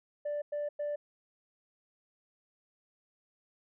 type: tone bursts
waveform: sine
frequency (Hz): 587.3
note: D5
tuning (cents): 0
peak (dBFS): -30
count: 3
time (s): 0.25-0.96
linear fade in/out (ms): 10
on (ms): 170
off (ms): 100
effects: tanh soft clip ceiling -30 dBFS